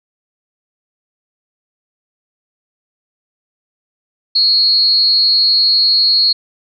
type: tone with amplitude modulation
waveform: sine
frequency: 4300 Hz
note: C8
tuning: 47 cents sharp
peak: -6 dBFS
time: 4.35-6.33 s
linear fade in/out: 10 ms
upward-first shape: sine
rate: 268 Hz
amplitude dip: 55%
effects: none